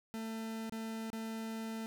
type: tone with dropouts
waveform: 40% pulse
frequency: 223 Hz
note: A3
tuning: 23 cents sharp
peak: -38 dBFS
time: 0.14-1.86 s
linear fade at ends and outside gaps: 0 ms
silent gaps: 0.696-0.723 / 1.102-1.131 s
effects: none